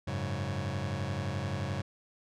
sawtooth chord, F# suspended second, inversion none, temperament just, 92.5 / 104.06 / 138.75 Hz, F#2 / G#2 / C#3, 0 / +4 / +2 cents, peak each -32 dBFS, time 0.07-1.82 s, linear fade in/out 10 ms, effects low-pass 6000 Hz 12 dB/octave

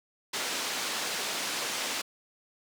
white band-pass noise, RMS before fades -33 dBFS, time 0.33-2.02 s, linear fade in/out 10 ms, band 240 to 5800 Hz, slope 12 dB/octave, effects none

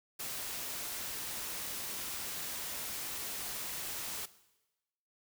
white noise, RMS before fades -40 dBFS, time 0.19-4.26 s, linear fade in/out 10 ms, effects noise-tail reverb RT60 1.0 s tail -17 dB re dry

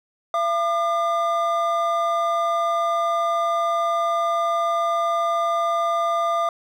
triangle tone pair together, 677 / 1204.5 Hz, E5 / D6, +46 / +43 cents, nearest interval minor seventh, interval 997 cents, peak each -20 dBFS, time 0.34-6.49 s, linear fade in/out 2 ms, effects none

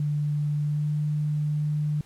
sine tone with pitch glide, 147.9 to 149.88 Hz, D3 to D3, +13 to +36 cents, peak -23 dBFS, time 0-2.01 s, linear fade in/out 2 ms, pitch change +23 cents, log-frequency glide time 0.64-0.88 s, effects pink hiss -56 dBFS RMS until 2.05 s + low-pass 12000 Hz 12 dB/octave

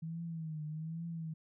sine tone with vibrato, 160 Hz, D#3, 49 cents sharp, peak -38 dBFS, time 0.02-1.34 s, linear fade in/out 10 ms, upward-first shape triangle, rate 1.2 Hz, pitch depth 99 cents each way, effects none

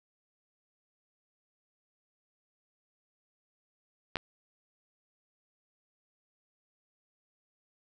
clicks, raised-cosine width 0.3 ms, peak -13 / -24 dBFS, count 2, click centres 4.157 / 4.169 s, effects none

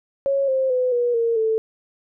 sine tone with pitch steps, 551 / 527.3 / 504.7 / 483 / 462.3 / 442.4 Hz, C#5 / C5 / B4 / B4 / A#4 / A4, -11 / +13 / +38 / -39 / -14 / +9 cents, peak -17 dBFS, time 0.26-1.58 s, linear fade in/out 0 ms, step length 220 ms, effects none

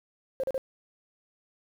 sine tone bursts, 530 Hz, C5, 22 cents sharp, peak -25 dBFS, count 3, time 0.4-0.579 s, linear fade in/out 0 ms, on 35 ms, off 37 ms, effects tanh soft clip ceiling -21 dBFS + 9-bit

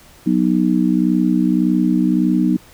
sine chord, B major, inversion second, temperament just, 185.21 / 246.9 / 308.7 Hz, F#3 / B3 / D#4, +2 / 0 / -14 cents, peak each -17 dBFS, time 0.26-2.57 s, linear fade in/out 10 ms, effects pink hiss -46 dBFS RMS until 2.73 s

